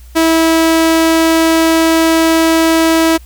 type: tone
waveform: sawtooth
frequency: 325.5 Hz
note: E4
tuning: 22 cents flat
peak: -4 dBFS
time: 0.15-3.18 s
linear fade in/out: 20 ms
effects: added 60 Hz sine -33 dBFS peak until 3.25 s + white hiss -47 dBFS RMS until 3.25 s